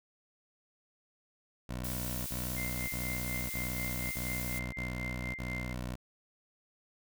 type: tone bursts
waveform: 15% pulse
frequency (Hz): 61.74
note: B1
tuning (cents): 0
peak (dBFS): -30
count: 7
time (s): 1.69-5.956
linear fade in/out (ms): 5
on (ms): 570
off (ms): 46
type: noise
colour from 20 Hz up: blue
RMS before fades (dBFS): -40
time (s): 1.84-4.59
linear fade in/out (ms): 5
type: tone with tremolo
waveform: sine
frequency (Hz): 2093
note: C7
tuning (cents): 0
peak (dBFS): -37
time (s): 2.56-5.74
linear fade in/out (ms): 20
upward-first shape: sine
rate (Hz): 4.1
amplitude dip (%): 65
effects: none